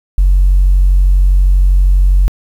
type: tone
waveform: sine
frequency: 46.25 Hz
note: F#1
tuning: in tune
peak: -4 dBFS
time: 0.18-2.28 s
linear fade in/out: 0 ms
effects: tanh soft clip ceiling -2 dBFS + 7-bit